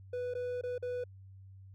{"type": "tone with dropouts", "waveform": "triangle", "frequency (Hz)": 493.9, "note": "B4", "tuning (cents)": 0, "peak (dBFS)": -32, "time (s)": [0.13, 1.04], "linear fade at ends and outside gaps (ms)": 5, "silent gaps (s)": [[0.339, 0.35], [0.613, 0.635], [0.781, 0.825]], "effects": ["added 96 Hz sine -50 dBFS peak until 1.74 s"]}